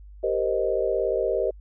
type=chord; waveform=sine; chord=C minor seventh; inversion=second; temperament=equal; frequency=392 / 466.2 / 523.3 / 622.3 Hz; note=G4 / Bb4 / C5 / Eb5; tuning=0 / 0 / 0 / 0 cents; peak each=-27 dBFS; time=0.23-1.51 s; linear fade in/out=10 ms; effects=added 50 Hz sine -42 dBFS peak until 1.6 s